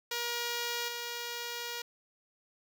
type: tone with level steps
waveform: 5% pulse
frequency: 475.8 Hz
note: A#4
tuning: 35 cents sharp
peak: -21 / -25 dBFS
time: 0.11-1.82 s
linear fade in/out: 5 ms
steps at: 0.88 s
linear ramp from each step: 5 ms
effects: none